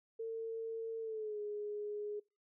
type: tone with pitch glide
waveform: sine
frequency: 451.6 to 416.5 Hz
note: A4 to G#4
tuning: +45 to +5 cents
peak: -38 dBFS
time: 0.19-2.2 s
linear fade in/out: 10 ms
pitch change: -140 cents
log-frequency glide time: 1-1.4 s
effects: noise-tail reverb RT60 0.3 s tail -26 dB re dry